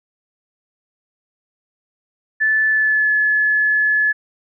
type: tone with pitch glide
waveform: sine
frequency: 1746 to 1714 Hz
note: A6 to A6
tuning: -14 to -46 cents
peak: -13 dBFS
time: 2.4-4.13 s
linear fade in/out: 20 ms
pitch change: -32 cents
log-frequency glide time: 2.69-3.12 s
effects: none